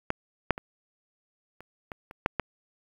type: clicks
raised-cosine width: 0.5 ms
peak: -11 / -6 / -21 / -30 / -22 / -28 / -7 / -11 dBFS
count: 8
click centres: 0.104 / 0.507 / 0.579 / 1.606 / 1.918 / 2.111 / 2.261 / 2.397 s
effects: 8-bit